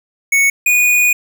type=tone pair in turn; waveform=square; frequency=2217 / 2461 Hz; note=C#7 / D#7; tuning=0 / -20 cents; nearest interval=major second; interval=180 cents; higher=second; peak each=-10 dBFS; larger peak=neither; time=0.32-0.5 / 0.66-1.13 s; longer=second; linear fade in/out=5 ms; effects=none